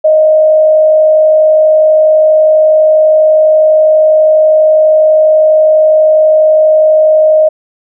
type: tone with frequency modulation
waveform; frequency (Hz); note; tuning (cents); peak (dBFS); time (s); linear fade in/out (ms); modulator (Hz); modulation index
sine; 622.3; D#5; 0; -3; 0.04-7.49; 10; 52.2; 0.25
effects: none